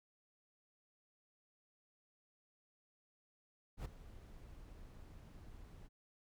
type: noise with ADSR envelope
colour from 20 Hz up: brown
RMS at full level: -40 dBFS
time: 3.77-5.89 s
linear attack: 83 ms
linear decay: 8 ms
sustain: -15 dB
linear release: 35 ms
effects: none